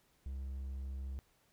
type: tone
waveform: triangle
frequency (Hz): 66.9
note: C2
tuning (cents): +39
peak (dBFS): -37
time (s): 0.26-1.19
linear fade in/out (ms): 0
effects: pink hiss -72 dBFS RMS until 1.52 s